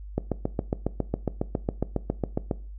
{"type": "click train", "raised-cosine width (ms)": 2, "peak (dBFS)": -11, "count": 18, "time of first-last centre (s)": [0.18, 2.512], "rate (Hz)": 7.29, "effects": ["noise-tail reverb RT60 0.4 s tail -19 dB re dry", "added 50 Hz sine -37 dBFS peak until 2.78 s"]}